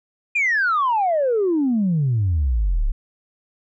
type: exponential sweep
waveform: sine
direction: down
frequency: 2480 to 31.36 Hz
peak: -15 dBFS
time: 0.35-2.92 s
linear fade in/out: 10 ms
effects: tanh soft clip ceiling -13 dBFS